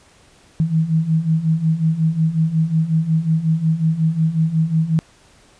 sine beating tone pair, 157.2 / 162.7 Hz, D#3 / E3, +18 / -22 cents, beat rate 5.5 Hz, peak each -20 / -16 dBFS, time 0.6-4.99 s, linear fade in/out 0 ms, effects pink hiss -51 dBFS RMS until 5.59 s + resampled to 22050 Hz

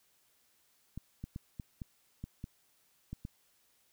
clicks, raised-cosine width 5 ms, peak -28 dBFS, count 9, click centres 0.976 / 1.24 / 1.361 / 1.598 / 1.818 / 2.24 / 2.441 / 3.13 / 3.251 s, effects white hiss -71 dBFS RMS until 3.92 s

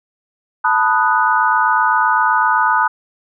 sine chord, B dominant seventh, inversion third, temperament equal, 880 / 987.8 / 1244.5 / 1480 Hz, A5 / B5 / D#6 / F#6, 0 / 0 / 0 / 0 cents, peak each -17 dBFS, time 0.64-2.88 s, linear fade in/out 10 ms, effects none

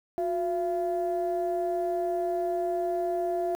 sine tone pair together, 360 / 680.2 Hz, F#4 / F5, -47 / -46 cents, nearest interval major seventh, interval 1101 cents, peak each -28 / -27 dBFS, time 0.18-3.55 s, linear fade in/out 0 ms, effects tanh soft clip ceiling -20 dBFS + 9-bit

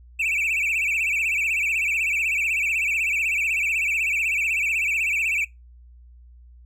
triangle tone with vibrato, 2475 Hz, D#7, 10 cents flat, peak -19 dBFS, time 0.19-5.45 s, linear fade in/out 10 ms, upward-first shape sine, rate 16 Hz, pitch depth 160 cents each way, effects noise-tail reverb RT60 0.2 s tail -23 dB re dry + added 60 Hz sine -45 dBFS peak until 6.65 s

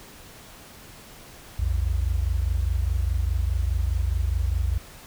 sine tone pair together, 59.44 / 84.3 Hz, A#1 / E2, +34 / +39 cents, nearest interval tritone, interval 605 cents, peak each -23 / -25 dBFS, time 1.59-4.78 s, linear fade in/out 5 ms, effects pink hiss -46 dBFS RMS until 5.06 s

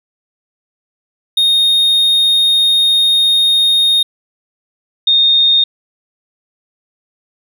triangle / sine tone pair in turn, 3703 / 3682 Hz, A#7 / A#7, -12 / -22 cents, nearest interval unison, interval 10 cents, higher first, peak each -7 dBFS, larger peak neither, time 1.37-4.03 / 5.07-5.64 s, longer first, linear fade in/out 5 ms, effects none

